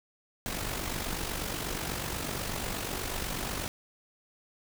pink noise with amplitude modulation, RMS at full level -32 dBFS, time 0.46-3.68 s, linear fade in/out 0 ms, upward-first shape sine, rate 48.2 Hz, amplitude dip 55%, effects none

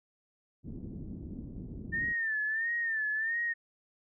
white low-pass noise, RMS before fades -42 dBFS, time 0.63-2.14 s, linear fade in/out 50 ms, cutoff 270 Hz, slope 24 dB/octave
sine tone with vibrato, 1796 Hz, A6, 35 cents sharp, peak -29 dBFS, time 1.92-3.54 s, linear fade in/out 20 ms, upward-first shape sine, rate 1.5 Hz, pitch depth 83 cents each way
effects none

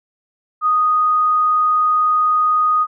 sine tone, 1242 Hz, D#6, 3 cents flat, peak -12 dBFS, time 0.61-2.87 s, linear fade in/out 50 ms, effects none

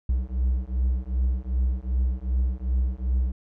triangle beating tone pair, 61.74 / 64.34 Hz, B1 / C2, 0 / -28 cents, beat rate 2.6 Hz, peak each -23 dBFS, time 0.09-3.32 s, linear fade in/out 5 ms, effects none

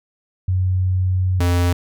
sine / square tone pair in turn, 92.5 / 87.84 Hz, F#2 / F2, 0 / +11 cents, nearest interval minor second, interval 89 cents, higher first, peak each -15 dBFS, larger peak neither, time 0.48-1.4 / 1.4-1.73 s, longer first, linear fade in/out 5 ms, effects none

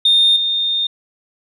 sine tone with level steps, 3648 Hz, A#7, 38 cents flat, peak -8 / -15 dBFS, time 0.05-0.87 s, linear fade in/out 5 ms, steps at 0.36 s, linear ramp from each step 5 ms, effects tanh soft clip ceiling -5 dBFS

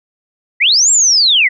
sine linear two-way sweep, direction up then down, 1864.7 to 7600 to 1864.7 Hz, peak -7 dBFS, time 0.6-1.49 s, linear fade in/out 20 ms, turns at 0.91 s, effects none

